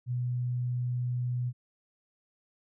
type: tone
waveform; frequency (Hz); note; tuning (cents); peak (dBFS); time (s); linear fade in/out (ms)
sine; 123.47; B2; 0; -28; 0.06-1.53; 50
effects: none